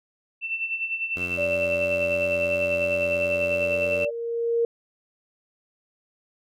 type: tone with tremolo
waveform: sine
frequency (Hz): 2679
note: E7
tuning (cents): +27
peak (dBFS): -23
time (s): 0.41-4.08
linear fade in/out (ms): 50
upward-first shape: sine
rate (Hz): 10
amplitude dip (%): 65
type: tone with vibrato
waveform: 10% pulse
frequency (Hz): 88.7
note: F2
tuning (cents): +27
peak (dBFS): -25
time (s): 1.16-4.05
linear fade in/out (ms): 5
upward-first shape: triangle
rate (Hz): 3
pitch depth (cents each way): 15
type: tone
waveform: sine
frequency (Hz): 581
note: D5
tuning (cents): -19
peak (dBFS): -23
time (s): 1.37-4.11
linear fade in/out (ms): 20
type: tone with exponential growth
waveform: sine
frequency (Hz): 465.8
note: A#4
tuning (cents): -1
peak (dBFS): -18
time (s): 2.81-4.65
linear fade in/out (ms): 2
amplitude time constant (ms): 400
effects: none